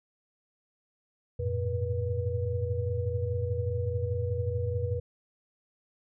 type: tone cluster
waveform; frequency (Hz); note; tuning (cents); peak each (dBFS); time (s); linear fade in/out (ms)
sine; 89.7 / 103.3 / 114.6 / 484.3; F2 / G#2 / A#2 / B4; +47 / -9 / -29 / -34; -31 / -37 / -33 / -33; 1.39-5; 10
effects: none